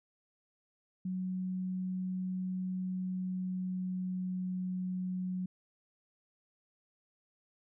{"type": "tone with pitch glide", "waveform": "sine", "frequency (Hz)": [185, 183.72], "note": ["F#3", "F#3"], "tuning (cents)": [0, -12], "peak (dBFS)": -33, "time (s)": [1.05, 5.46], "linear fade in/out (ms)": 5, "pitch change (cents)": -12, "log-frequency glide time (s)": [2.78, 4.54], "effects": []}